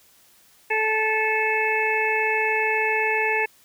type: harmonic tone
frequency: 436.3 Hz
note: A4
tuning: 15 cents flat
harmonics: 1 / 2 / 4 / 5 / 6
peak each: -26 / -26 / -26 / -26 / -26 dBFS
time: 0.7-3.46 s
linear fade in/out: 10 ms
effects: white hiss -56 dBFS RMS until 3.64 s